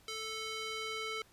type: tone with band-pass filter sweep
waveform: square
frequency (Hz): 440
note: A4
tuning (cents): 0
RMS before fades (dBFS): -40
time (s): 0.08-1.22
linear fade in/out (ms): 2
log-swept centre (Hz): 4200 to 2500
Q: 1
effects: pink hiss -64 dBFS RMS until 1.32 s + resampled to 32000 Hz